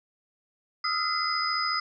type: tone cluster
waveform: sine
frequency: 1247 / 1321 / 1405 / 2037 / 5010 Hz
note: D#6 / E6 / F6 / C7 / D#8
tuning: +3 / +3 / +10 / -47 / +11 cents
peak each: -30 / -33 / -36 / -34 / -29 dBFS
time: 0.84-1.8 s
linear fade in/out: 5 ms
effects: none